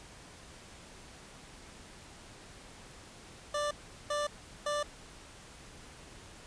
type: tone bursts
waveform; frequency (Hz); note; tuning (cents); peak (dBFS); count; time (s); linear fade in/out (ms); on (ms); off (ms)
25% pulse; 589; D5; +5; -27; 3; 3.54-4.83; 5; 170; 390
effects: pink hiss -52 dBFS RMS until 6.46 s + resampled to 22050 Hz